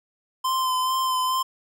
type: tone with vibrato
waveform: square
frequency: 1033 Hz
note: C6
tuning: 22 cents flat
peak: -22 dBFS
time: 0.44-1.43 s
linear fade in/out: 10 ms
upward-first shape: sine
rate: 2.3 Hz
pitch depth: 22 cents each way
effects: none

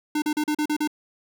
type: tone bursts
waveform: square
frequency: 301.4 Hz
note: D4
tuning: 45 cents sharp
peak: -22 dBFS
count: 7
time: 0.15-0.875 s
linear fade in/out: 5 ms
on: 71 ms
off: 38 ms
effects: none

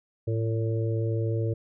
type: harmonic tone with a mistuned harmonic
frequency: 112.9 Hz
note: A2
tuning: 45 cents sharp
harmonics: 1 / 3 / 4 / 5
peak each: -25 / -34 / -33 / -38 dBFS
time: 0.27-1.54 s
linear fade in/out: 10 ms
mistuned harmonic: 1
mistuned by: -33 cents
effects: none

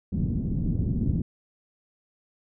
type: low-pass noise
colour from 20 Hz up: white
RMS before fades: -26 dBFS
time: 0.12-1.22 s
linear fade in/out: 5 ms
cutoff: 220 Hz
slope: 24 dB/octave
effects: none

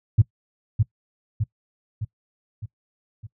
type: tone with echo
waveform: sine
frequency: 107.7 Hz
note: A2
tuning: 37 cents flat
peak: -9 dBFS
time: 0.18-0.22 s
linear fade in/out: 10 ms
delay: 610 ms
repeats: 5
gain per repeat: -5 dB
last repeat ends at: 3.27 s
effects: noise-tail reverb RT60 0.1 s tail -21 dB re dry + tanh soft clip ceiling -5 dBFS

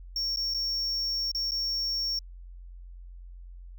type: tone with dropouts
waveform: triangle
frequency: 5500 Hz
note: F8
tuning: 27 cents flat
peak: -26 dBFS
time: 0.16-2.19 s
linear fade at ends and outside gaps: 2 ms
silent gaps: 0.361-0.371 / 0.539-0.545 / 1.316-1.348 / 1.51-1.518 s
effects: added 44 Hz sine -42 dBFS peak until 3.78 s

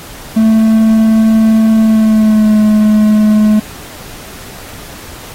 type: tone with pitch glide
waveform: triangle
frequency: 221 to 213.3 Hz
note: A3 to G#3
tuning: +8 to +46 cents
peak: -3 dBFS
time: 0.36-3.6 s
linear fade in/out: 10 ms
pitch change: -62 cents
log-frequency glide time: 1.79-2.6 s
effects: pink hiss -31 dBFS RMS until 5.34 s + AAC 48 kbps

